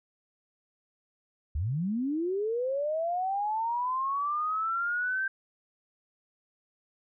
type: linear sweep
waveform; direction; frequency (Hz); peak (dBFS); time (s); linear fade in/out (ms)
sine; up; 64.2 to 1574; -27; 1.55-5.28; 5
effects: none